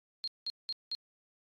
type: tone bursts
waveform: sine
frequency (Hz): 4218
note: C8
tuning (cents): +13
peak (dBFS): -33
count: 4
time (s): 0.24-0.95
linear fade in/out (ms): 0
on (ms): 35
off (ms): 190
effects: AAC 32 kbps